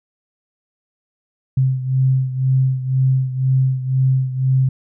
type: beating tone pair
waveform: sine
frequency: 130.81 / 132.81 Hz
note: C3 / C3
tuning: 0 / +26 cents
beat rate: 2 Hz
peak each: -15 / -20 dBFS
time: 1.57-4.69 s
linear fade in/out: 5 ms
effects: none